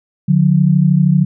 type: tone pair together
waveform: sine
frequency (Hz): 147.55 / 180.5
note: D3 / F#3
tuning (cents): +8 / -43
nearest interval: minor third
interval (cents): 349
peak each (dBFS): -11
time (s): 0.28-1.25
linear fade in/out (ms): 10
effects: none